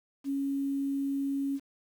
sine tone with quantisation, 276.3 Hz, C#4, 6 cents flat, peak -28 dBFS, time 0.24-1.6 s, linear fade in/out 50 ms, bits 9, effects none

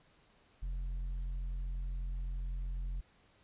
sine tone with tanh clipping, 44.02 Hz, F1, 14 cents sharp, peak -36 dBFS, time 0.62-3.01 s, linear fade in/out 10 ms, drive 5 dB, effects pink hiss -67 dBFS RMS until 3.43 s + resampled to 8000 Hz

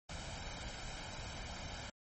pink noise with comb filter, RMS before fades -45 dBFS, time 0.09-1.9 s, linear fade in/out 5 ms, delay 1.3 ms, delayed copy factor +0.55, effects MP3 32 kbps

